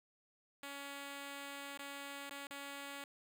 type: tone with dropouts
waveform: 5% pulse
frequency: 280.8 Hz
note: C#4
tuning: 22 cents sharp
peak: -34 dBFS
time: 0.63-3.04 s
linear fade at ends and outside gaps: 2 ms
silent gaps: 1.775-1.791 / 2.296-2.309 / 2.47-2.507 s
effects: none